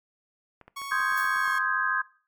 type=clicks; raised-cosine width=0.5 ms; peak=-32 dBFS; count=9; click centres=0.613 / 0.68 / 0.817 / 0.924 / 1.003 / 1.122 / 1.245 / 1.363 / 1.477 s
type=tone with pitch glide; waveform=sawtooth; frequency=1108.7 to 1089.7 Hz; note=C#6 to C#6; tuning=0 to -30 cents; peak=-30 dBFS; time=0.76-1.59 s; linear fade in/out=10 ms; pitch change=-30 cents; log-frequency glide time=1.41-1.47 s
type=chord; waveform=sine; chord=Ab major seventh; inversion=first; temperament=equal; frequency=1046.5 / 1244.5 / 1568 / 1661.2 Hz; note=C6 / Eb6 / G6 / Ab6; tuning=0 / 0 / 0 / 0 cents; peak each=-30 / -31 / -28 / -27 dBFS; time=0.91-2.02 s; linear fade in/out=10 ms
type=noise with exponential decay; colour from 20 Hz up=violet; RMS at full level=-33 dBFS; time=1.17-1.39 s; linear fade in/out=5 ms; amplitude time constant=46 ms
effects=noise-tail reverb RT60 0.4 s tail -19 dB re dry + MP3 96 kbps